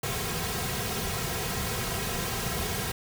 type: noise with comb filter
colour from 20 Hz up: pink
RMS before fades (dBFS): -31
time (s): 0.03-2.92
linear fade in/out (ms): 5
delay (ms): 3.4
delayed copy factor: -0.75
effects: none